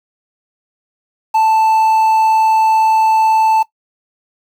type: tone with quantisation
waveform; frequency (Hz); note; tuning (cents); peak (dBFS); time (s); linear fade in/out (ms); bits
triangle; 881; A5; +2; -7; 1.34-3.63; 10; 6
effects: noise-tail reverb RT60 0.1 s tail -17 dB re dry